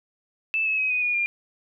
sine tone with pitch steps, 2634 / 2586 / 2538 / 2492 / 2446 / 2401 Hz, E7 / E7 / D#7 / D#7 / D#7 / D7, -2 / -34 / +34 / +2 / -30 / +38 cents, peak -21 dBFS, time 0.54-1.26 s, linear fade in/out 0 ms, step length 120 ms, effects none

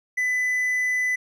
triangle tone, 2000 Hz, B6, 21 cents sharp, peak -19 dBFS, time 0.17-1.16 s, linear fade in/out 10 ms, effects none

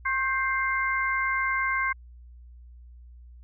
sine tone cluster, 1075 / 1569 / 2097 Hz, C6 / G6 / C7, +47 / +1 / +3 cents, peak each -28 dBFS, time 0.05-1.93 s, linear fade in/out 10 ms, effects added 60 Hz sine -45 dBFS peak until 3.43 s

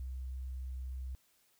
sine tone, 64.4 Hz, C2, 27 cents flat, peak -38 dBFS, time 0-1.15 s, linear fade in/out 0 ms, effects white hiss -71 dBFS RMS until 1.59 s

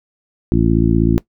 harmonic tone, 56.1 Hz, A1, 34 cents sharp, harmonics 1 / 2 / 3 / 4 / 5 / 6, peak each -18 / -18 / -18 / -18 / -18 / -18 dBFS, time 0.52-1.18 s, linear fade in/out 0 ms, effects noise-tail reverb RT60 0.1 s tail -19 dB re dry

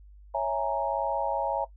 sine chord, A# half-diminished seventh, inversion first, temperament equal, 554.4 / 659.3 / 830.6 / 932.3 Hz, C#5 / E5 / G#5 / A#5, 0 / 0 / 0 / 0 cents, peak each -31 dBFS, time 0.34-1.65 s, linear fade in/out 10 ms, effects noise-tail reverb RT60 0.1 s tail -18 dB re dry + added 50 Hz sine -48 dBFS peak until 1.76 s

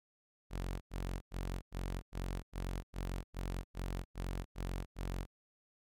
sawtooth tone bursts, 45.42 Hz, F#1, 31 cents flat, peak -33 dBFS, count 12, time 0.5-5.265 s, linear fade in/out 50 ms, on 310 ms, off 95 ms, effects MP3 96 kbps

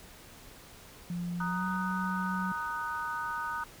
sine tone with pitch glide, 174.61 to 186.06 Hz, F3 to F#3, 0 to +10 cents, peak -32 dBFS, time 1.1-2.52 s, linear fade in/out 2 ms, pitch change +110 cents, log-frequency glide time 1.46-1.66 s
sine chord, D# minor, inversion second, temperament just, 933.4 / 1244.5 / 1493.4 Hz, A#5 / D#6 / F#6, +2 / 0 / +16 cents, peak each -37 / -36 / -37 dBFS, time 1.4-3.64 s, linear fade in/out 5 ms
effects pink hiss -52 dBFS RMS until 3.8 s

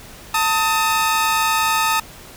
sawtooth tone pair together, 894 / 1263 Hz, A5 / D#6, +27 / +26 cents, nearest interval tritone, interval 599 cents, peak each -15 dBFS, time 0.34-2 s, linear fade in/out 5 ms, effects pink hiss -40 dBFS RMS until 2.36 s

